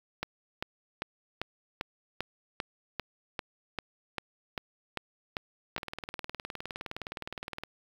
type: two click trains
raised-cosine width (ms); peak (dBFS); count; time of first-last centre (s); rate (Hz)
0.3; -16 / -21; 15 / 37; 0.23-5.764 / 5.78-7.636; 2.53 / 19.4
effects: 7-bit